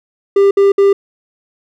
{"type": "tone bursts", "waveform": "triangle", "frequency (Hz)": 397.1, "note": "G4", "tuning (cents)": 22, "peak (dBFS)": -4, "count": 3, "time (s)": [0.36, 0.93], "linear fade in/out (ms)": 5, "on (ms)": 150, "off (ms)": 60, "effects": []}